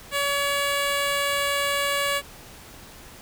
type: tone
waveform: 10% pulse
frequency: 566 Hz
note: C#5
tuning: 36 cents sharp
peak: -14 dBFS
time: 0.11-2.22 s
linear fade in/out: 50 ms
effects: pink hiss -45 dBFS RMS until 3.21 s